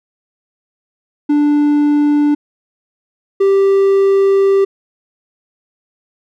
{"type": "tone pair in turn", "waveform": "triangle", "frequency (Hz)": [293.7, 392], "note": ["D4", "G4"], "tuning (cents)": [0, 0], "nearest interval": "perfect fourth", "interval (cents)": 500, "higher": "second", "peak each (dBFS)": [-7, -6], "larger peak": "second", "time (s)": [[1.29, 2.35], [3.4, 4.65]], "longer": "second", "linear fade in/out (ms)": 10, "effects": []}